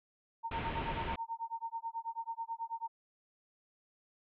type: tone with tremolo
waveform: sine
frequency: 915 Hz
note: A#5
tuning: 32 cents flat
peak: -34 dBFS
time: 0.43-2.88 s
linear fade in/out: 20 ms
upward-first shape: sine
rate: 9.2 Hz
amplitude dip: 100%
type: low-pass noise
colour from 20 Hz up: pink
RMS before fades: -39 dBFS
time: 0.51-1.16 s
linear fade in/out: 5 ms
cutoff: 3300 Hz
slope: 48 dB/octave
effects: none